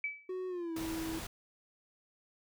sine tone with exponential decay, 2299 Hz, D7, 37 cents flat, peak -30 dBFS, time 0.04-0.31 s, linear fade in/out 2 ms, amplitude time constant 58 ms
triangle tone with pitch glide, 370 to 324 Hz, F#4 to E4, 0 to -30 cents, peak -34 dBFS, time 0.29-1.19 s, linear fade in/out 5 ms, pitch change -230 cents, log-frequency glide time 0.48-0.75 s
pink noise, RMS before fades -43 dBFS, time 0.76-1.27 s, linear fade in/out 5 ms
effects none

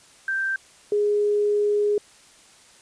sine tone pair in turn, 1568 / 414.4 Hz, G6 / G#4, 0 / -4 cents, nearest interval octave + major seventh, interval 2304 cents, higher first, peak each -22 / -18 dBFS, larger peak second, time 0.28-0.56 / 0.92-1.98 s, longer second, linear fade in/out 2 ms, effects white hiss -52 dBFS RMS until 2.81 s + resampled to 22050 Hz

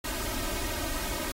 pink noise with comb filter, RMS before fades -33 dBFS, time 0.04-1.32 s, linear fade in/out 5 ms, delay 3.2 ms, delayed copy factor +0.85, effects AAC 48 kbps

